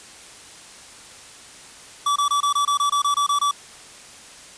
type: tone bursts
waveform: square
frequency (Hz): 1152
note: D6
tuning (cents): -34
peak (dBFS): -18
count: 12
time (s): 2.06-3.512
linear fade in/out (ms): 5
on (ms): 99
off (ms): 24
effects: white hiss -43 dBFS RMS until 4.57 s + resampled to 22050 Hz